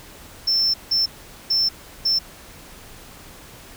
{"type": "tone bursts at uneven times", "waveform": "sine", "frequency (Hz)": 5350, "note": "E8", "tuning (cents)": 25, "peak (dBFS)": -14, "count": 4, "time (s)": [[0.47, 0.74], [0.91, 1.06], [1.5, 1.69], [2.05, 2.19]], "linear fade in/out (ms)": 10, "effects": ["tanh soft clip ceiling -15 dBFS", "pink hiss -43 dBFS RMS until 3.76 s"]}